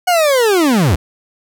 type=linear sweep; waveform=40% pulse; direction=down; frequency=740 to 65 Hz; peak=-9 dBFS; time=0.07-0.96 s; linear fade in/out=10 ms; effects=none